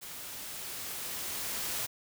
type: noise with level ramp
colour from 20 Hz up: white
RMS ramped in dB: -44 to -34 dBFS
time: 0.01-1.87 s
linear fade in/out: 20 ms
effects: none